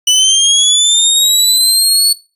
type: linear sweep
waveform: 25% pulse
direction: up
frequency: 2962 to 4435 Hz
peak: -3 dBFS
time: 0.07-2.13 s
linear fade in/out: 5 ms
effects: noise-tail reverb RT60 0.3 s tail -18 dB re dry + resampled to 32000 Hz